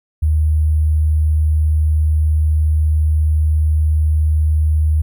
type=tone with sample-and-hold; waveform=sine; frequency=77.1 Hz; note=D#2; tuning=15 cents flat; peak=-11 dBFS; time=0.22-5.02 s; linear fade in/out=10 ms; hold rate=11025 Hz; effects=none